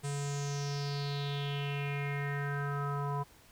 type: tone with low-pass filter sweep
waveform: square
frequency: 142.4 Hz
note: C#3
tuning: 47 cents sharp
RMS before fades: -35 dBFS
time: 0.03-3.24 s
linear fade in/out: 20 ms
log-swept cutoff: 8600 to 1000 Hz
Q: 5.3
effects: pink hiss -60 dBFS RMS until 3.51 s